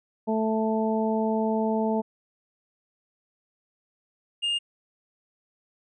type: harmonic tone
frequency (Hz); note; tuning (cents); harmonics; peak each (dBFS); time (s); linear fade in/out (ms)
220; A3; 0; 1 / 2 / 3 / 4; -25 / -28 / -30 / -31; 0.27-2.02; 20
type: tone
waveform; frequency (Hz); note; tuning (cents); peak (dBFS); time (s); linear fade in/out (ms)
triangle; 2825; F7; +19; -22; 4.42-4.59; 20
effects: resampled to 24000 Hz